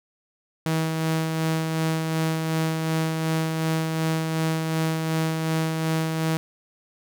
sawtooth tone with tremolo, 160.4 Hz, E3, 47 cents flat, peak -17 dBFS, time 0.66-6.37 s, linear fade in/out 0 ms, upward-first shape sine, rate 2.7 Hz, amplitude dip 35%, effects none

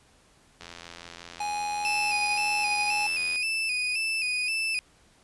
click train, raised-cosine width 0.2 ms, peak -24 dBFS, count 236, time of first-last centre 0.61-3.359 s, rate 85.5 Hz
square tone, 830.6 Hz, G#5, in tune, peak -29 dBFS, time 1.4-3.07 s, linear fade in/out 5 ms
35% pulse tone with vibrato, 2560 Hz, D#7, 49 cents sharp, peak -24 dBFS, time 1.85-4.79 s, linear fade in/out 0 ms, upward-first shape square, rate 1.9 Hz, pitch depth 55 cents each way
effects pink hiss -60 dBFS RMS until 5.23 s + resampled to 24000 Hz

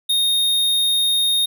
square tone, 3700 Hz, A#7, 14 cents flat, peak -16 dBFS, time 0.09-1.46 s, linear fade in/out 10 ms, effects none

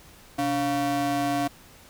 square ring-modulated tone, 207.7 Hz, G#3, in tune, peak -21 dBFS, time 0.38-1.48 s, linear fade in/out 10 ms, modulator 495 Hz, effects pink hiss -51 dBFS RMS until 1.89 s

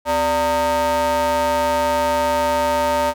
square ring-modulated tone, 164.81 Hz, E3, in tune, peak -14 dBFS, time 0.05-3.14 s, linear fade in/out 50 ms, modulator 751 Hz, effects none

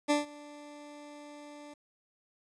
20% pulse tone with ADSR envelope, 293.7 Hz, D4, in tune, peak -18 dBFS, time 0.08-1.74 s, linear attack 25 ms, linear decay 150 ms, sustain -24 dB, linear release 8 ms, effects resampled to 22050 Hz + 10-bit

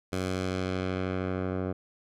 10% pulse tone with low-pass filter sweep, 92.9 Hz, F#2, 7 cents sharp, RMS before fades -31 dBFS, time 0.12-1.73 s, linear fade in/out 10 ms, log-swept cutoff 11000 to 960 Hz, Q 0.77, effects none

